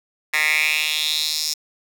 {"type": "tone with high-pass filter sweep", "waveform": "10% pulse", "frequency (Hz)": 153.4, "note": "D#3", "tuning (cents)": -24, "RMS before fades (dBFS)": -21, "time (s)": [0.33, 1.54], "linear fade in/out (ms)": 10, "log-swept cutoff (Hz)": [1800, 5400], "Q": 4, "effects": []}